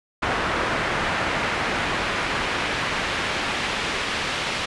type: noise with band-pass filter sweep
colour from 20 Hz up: brown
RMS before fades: -25 dBFS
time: 0.22-4.66 s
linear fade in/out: 10 ms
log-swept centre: 1600 to 3000 Hz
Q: 0.91
effects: resampled to 24000 Hz